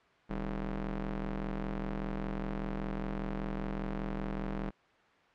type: ring-modulated tone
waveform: sawtooth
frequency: 116.54 Hz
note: A#2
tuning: in tune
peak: -27 dBFS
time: 0.29-4.71 s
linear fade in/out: 20 ms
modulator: 80.8 Hz
effects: white hiss -63 dBFS RMS until 5.34 s + low-pass 2000 Hz 12 dB/octave